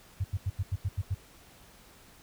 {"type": "tone bursts", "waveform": "sine", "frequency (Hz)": 95.6, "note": "G2", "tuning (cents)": -43, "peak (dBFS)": -26, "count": 8, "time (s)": [0.2, 1.147], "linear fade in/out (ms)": 10, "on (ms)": 44, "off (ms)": 85, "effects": ["pink hiss -56 dBFS RMS until 2.22 s"]}